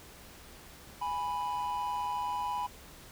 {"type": "tone pair together", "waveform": "triangle", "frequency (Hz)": [829.3, 987.8], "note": ["G#5", "B5"], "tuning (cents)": [-3, 0], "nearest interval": "minor third", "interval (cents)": 303, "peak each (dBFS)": [-34, -31], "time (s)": [1.01, 2.67], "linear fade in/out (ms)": 10, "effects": ["added 64 Hz sine -59 dBFS peak until 3.11 s", "pink hiss -52 dBFS RMS until 3.11 s"]}